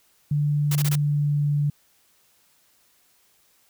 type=tone with pitch glide; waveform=sine; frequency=146.83 to 145.73 Hz; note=D3 to D3; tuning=0 to -13 cents; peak=-19 dBFS; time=0.31-1.7 s; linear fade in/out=5 ms; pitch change=-13 cents; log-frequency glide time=0.69-1.51 s
type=noise bursts; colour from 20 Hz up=white; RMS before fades=-29 dBFS; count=4; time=0.71-0.956 s; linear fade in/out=5 ms; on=45 ms; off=22 ms
effects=white hiss -62 dBFS RMS until 3.69 s